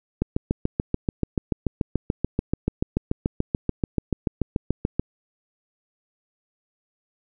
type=click train; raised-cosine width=3 ms; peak=-8 dBFS; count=34; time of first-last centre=0.22-4.996 s; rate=6.91 Hz; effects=none